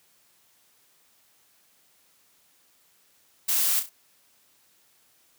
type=noise with echo; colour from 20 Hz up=blue; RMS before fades=-24 dBFS; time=3.48-3.8 s; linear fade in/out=10 ms; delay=32 ms; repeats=3; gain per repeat=-8 dB; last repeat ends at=3.896 s; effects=white hiss -63 dBFS RMS until 5.38 s + high-pass 80 Hz 12 dB/octave